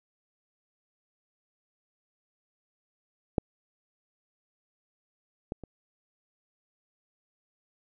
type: clicks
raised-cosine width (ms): 2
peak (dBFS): -10 / -19 / -28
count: 3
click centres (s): 3.382 / 5.521 / 5.637
effects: none